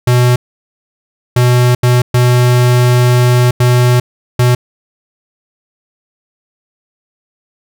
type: tone bursts at uneven times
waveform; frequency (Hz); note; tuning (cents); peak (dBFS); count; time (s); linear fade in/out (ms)
square; 123.47; B2; 0; -7; 6; 0.07-0.36 / 1.36-1.75 / 1.83-2.02 / 2.14-3.51 / 3.6-4 / 4.39-4.55; 5
effects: none